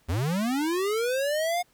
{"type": "linear sweep", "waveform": "square", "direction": "up", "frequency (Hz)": [73.42, 722], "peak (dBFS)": -25, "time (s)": [0.08, 1.63], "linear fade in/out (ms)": 20, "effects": ["pink hiss -64 dBFS RMS until 1.73 s"]}